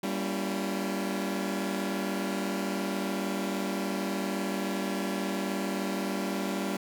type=chord; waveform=sawtooth; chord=G diminished seventh; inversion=none; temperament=just; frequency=196 / 235.2 / 282.2 / 338.7 Hz; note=G3 / Bb3 / Db4 / Fb4; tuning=0 / +16 / +31 / +47 cents; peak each=-28 / -34 / -32 / -33 dBFS; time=0.03-6.77 s; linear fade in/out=5 ms; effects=none